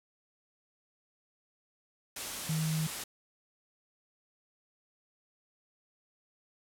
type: tone in noise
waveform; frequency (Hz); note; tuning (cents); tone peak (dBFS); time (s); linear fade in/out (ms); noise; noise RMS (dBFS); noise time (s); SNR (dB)
sine; 157.7; D#3; +24; -29; 2.49-2.87; 5; white; -38; 2.16-3.04; +6
effects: low-pass 12000 Hz 12 dB/octave